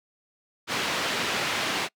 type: band-pass noise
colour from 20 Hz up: white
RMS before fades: -28 dBFS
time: 0.67-1.89 s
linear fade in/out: 50 ms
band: 140 to 3200 Hz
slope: 12 dB/octave
effects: noise-tail reverb RT60 0.1 s tail -26 dB re dry

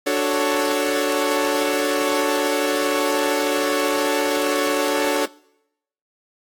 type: chord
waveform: sawtooth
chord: D major seventh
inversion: none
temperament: equal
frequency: 293.7 / 370 / 440 / 554.4 Hz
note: D4 / F#4 / A4 / C#5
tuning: 0 / 0 / 0 / 0 cents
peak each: -20 / -22 / -20 / -19 dBFS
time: 0.06-5.26 s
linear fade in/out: 10 ms
effects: noise-tail reverb RT60 0.8 s tail -22 dB re dry + AAC 64 kbps

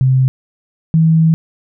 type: tone pair in turn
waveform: sine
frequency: 130.81 / 161.53 Hz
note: C3 / E3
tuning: 0 / -35 cents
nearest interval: major third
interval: 365 cents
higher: second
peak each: -8 / -7 dBFS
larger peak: second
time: 0.01-0.28 / 0.94-1.34 s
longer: second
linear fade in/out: 0 ms
effects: none

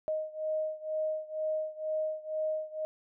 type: beating tone pair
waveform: sine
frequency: 622.3 / 624.4 Hz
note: D#5 / D#5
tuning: 0 / +6 cents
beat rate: 2.1 Hz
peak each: -33 / -35 dBFS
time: 0.08-2.85 s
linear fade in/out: 0 ms
effects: none

